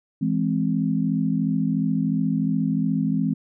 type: chord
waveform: sine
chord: E augmented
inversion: none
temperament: equal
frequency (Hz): 164.81 / 207.7 / 261.6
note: E3 / G#3 / B#3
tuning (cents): 0 / 0 / 0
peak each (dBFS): -24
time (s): 0.21-3.34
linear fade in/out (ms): 10
effects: none